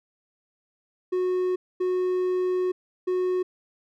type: tone bursts at uneven times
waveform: triangle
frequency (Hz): 366.1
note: F#4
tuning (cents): -18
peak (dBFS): -20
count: 3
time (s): 1.12-1.56 / 1.8-2.72 / 3.07-3.43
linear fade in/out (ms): 10
effects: none